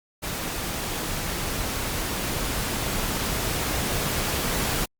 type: noise with level ramp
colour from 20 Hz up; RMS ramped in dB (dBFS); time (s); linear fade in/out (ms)
pink; -30 to -25; 0.22-4.86; 20
effects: Opus 48 kbps